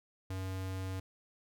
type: tone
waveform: square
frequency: 94.4 Hz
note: F#2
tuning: 35 cents sharp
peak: -37 dBFS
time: 0.3-1 s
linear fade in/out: 5 ms
effects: none